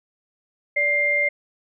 sine tone pair together, 582.7 / 2100 Hz, D5 / C7, -14 / +6 cents, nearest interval octave + minor seventh, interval 2220 cents, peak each -26 / -18 dBFS, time 0.76-1.29 s, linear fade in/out 10 ms, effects none

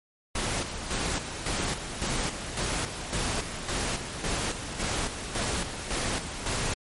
pink noise with tremolo, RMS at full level -29 dBFS, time 0.35-6.74 s, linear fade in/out 5 ms, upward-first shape square, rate 1.8 Hz, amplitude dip 55%, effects MP3 48 kbps

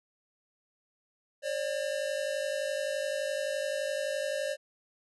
square tone pair together, 544 / 595.7 Hz, C#5 / D5, -33 / +24 cents, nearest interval major second, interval 157 cents, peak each -34 / -34 dBFS, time 1.42-4.57 s, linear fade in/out 50 ms, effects resampled to 24000 Hz

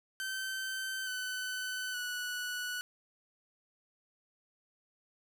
sawtooth tone with pitch steps, 1543 / 1508.6 / 1475 Hz, G6 / F#6 / F#6, -28 / +33 / -6 cents, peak -32 dBFS, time 0.2-2.81 s, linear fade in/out 0 ms, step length 870 ms, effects none

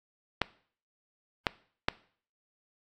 clicks, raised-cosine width 0.3 ms, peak -8 dBFS, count 3, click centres 0.417 / 1.468 / 1.885 s, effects noise-tail reverb RT60 0.5 s tail -20 dB re dry + AAC 64 kbps

